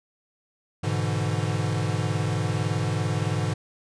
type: chord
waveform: square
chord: E dominant seventh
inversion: first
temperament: equal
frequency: 103.83 / 123.47 / 146.83 / 164.81 Hz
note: G#2 / B2 / D3 / E3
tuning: 0 / 0 / 0 / 0 cents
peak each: -28 / -31 / -30 / -32 dBFS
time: 0.83-3.54 s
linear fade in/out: 10 ms
effects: resampled to 22050 Hz